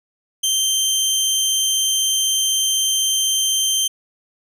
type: tone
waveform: 20% pulse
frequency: 3136 Hz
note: G7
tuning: in tune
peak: -11 dBFS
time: 0.43-3.88 s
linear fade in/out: 10 ms
effects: none